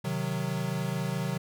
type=chord; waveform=square; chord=C diminished; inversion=none; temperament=equal; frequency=130.81 / 155.56 / 185 Hz; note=C3 / Eb3 / Gb3; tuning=0 / 0 / 0 cents; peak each=-34 dBFS; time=0.04-1.38 s; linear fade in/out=10 ms; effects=none